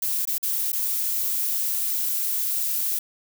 violet noise with dropouts, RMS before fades -25 dBFS, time 0.02-2.99 s, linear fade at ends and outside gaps 5 ms, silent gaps 0.253-0.273 / 0.382-0.428 / 0.72-0.729 s, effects none

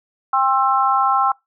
harmonic tone, 265.6 Hz, C4, 26 cents sharp, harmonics 3 / 4 / 5, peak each -18 / -18 / -18 dBFS, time 0.33-1.32 s, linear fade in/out 5 ms, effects noise-tail reverb RT60 0.2 s tail -25 dB re dry

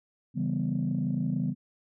sine chord, C# half-diminished seventh, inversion none, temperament equal, 138.59 / 164.81 / 196 / 246.9 Hz, C#3 / E3 / G3 / B3, 0 / 0 / 0 / 0 cents, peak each -31 dBFS, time 0.34-1.55 s, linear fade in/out 50 ms, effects tanh soft clip ceiling -19 dBFS

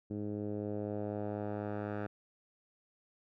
10% pulse tone with low-pass filter sweep, 104 Hz, G#2, 3 cents sharp, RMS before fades -38 dBFS, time 0.1-2.07 s, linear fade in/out 10 ms, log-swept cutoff 320 to 1400 Hz, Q 1.4, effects none

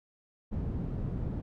white low-pass noise, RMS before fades -34 dBFS, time 0.51-1.42 s, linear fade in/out 20 ms, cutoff 160 Hz, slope 12 dB/octave, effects none

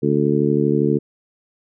harmonic tone, 72.6 Hz, D2, 19 cents flat, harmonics 2 / 3 / 4 / 5 / 6, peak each -21 / -21 / -21 / -21 / -21 dBFS, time 0.02-0.99 s, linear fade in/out 20 ms, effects none

